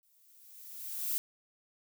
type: noise with exponential growth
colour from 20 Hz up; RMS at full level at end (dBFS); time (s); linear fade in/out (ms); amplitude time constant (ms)
violet; -31; 0.03-1.18; 0; 250
effects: none